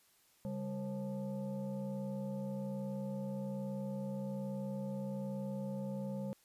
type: tone with frequency modulation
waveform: sine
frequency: 199.6 Hz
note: G3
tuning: 32 cents sharp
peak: -37 dBFS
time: 0.45-6.33 s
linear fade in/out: 0 ms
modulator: 338 Hz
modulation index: 0.99
effects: white hiss -69 dBFS RMS until 6.44 s + resampled to 32000 Hz